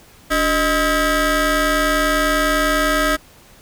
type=ring-modulated tone; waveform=20% pulse; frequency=330 Hz; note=E4; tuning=2 cents sharp; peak=-7 dBFS; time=0.3-3.17 s; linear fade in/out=20 ms; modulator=950 Hz; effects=pink hiss -47 dBFS RMS until 3.61 s